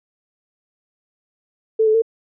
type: tone with pitch steps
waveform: sine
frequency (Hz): 441.9 / 433.6 / 452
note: A4 / A4 / A4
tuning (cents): +7 / -25 / +47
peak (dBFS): -12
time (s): 1.79-2.021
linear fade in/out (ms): 10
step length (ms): 77
effects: none